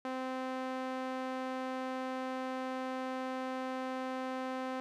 sawtooth tone with band-pass filter, 259.2 Hz, C4, 16 cents flat, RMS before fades -38 dBFS, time 0.05-4.8 s, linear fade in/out 0 ms, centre 820 Hz, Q 0.64, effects none

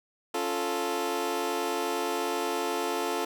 20% pulse chord, Db augmented, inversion none, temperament equal, 277.2 / 349.2 / 440 Hz, Db4 / F4 / A4, 0 / 0 / 0 cents, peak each -31 / -27 / -26 dBFS, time 0.34-3.25 s, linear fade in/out 5 ms, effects none

